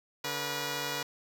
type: tone pair together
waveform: 5% pulse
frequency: 143.68 / 483.7 Hz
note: D3 / B4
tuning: -38 / -36 cents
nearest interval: octave + major sixth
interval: 2102 cents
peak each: -26 / -22 dBFS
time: 0.24-1.03 s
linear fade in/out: 5 ms
effects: none